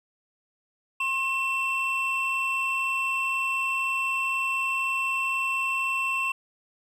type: tone pair together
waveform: triangle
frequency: 1067 / 2689 Hz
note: C6 / E7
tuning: +34 / +34 cents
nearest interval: octave + major third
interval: 1600 cents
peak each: -28 / -24 dBFS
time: 1-6.32 s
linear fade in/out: 5 ms
effects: none